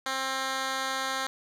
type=tone with band-pass filter; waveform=10% pulse; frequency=265.3 Hz; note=C4; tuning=24 cents sharp; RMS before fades=-31 dBFS; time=0.06-1.27 s; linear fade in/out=2 ms; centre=3000 Hz; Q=0.51; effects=none